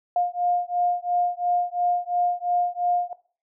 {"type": "beating tone pair", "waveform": "sine", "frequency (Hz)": [707, 709.9], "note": ["F5", "F5"], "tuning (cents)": [21, 28], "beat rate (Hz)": 2.9, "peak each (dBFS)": -24, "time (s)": [0.16, 3.13], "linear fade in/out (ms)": 2, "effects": ["noise-tail reverb RT60 0.4 s tail -17 dB re dry"]}